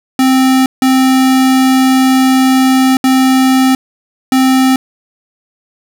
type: tone bursts at uneven times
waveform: square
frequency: 261.6 Hz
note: C4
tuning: in tune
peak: -7 dBFS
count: 4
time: 0.19-0.66 / 0.82-2.97 / 3.04-3.75 / 4.32-4.76 s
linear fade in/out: 2 ms
effects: none